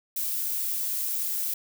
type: noise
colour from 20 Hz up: violet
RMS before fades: -29 dBFS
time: 0.16-1.54 s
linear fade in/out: 5 ms
effects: none